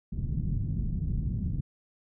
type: low-pass noise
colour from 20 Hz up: white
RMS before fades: -30 dBFS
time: 0.12-1.61 s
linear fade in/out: 10 ms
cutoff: 160 Hz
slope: 24 dB/octave
effects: none